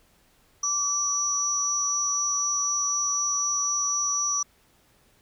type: tone cluster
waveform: sine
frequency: 1156 / 5660 / 5980 Hz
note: D6 / F8 / F#8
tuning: -28 / +22 / +17 cents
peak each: -31 / -29 / -25 dBFS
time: 0.63-4.43 s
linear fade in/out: 5 ms
effects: pink hiss -62 dBFS RMS until 5.21 s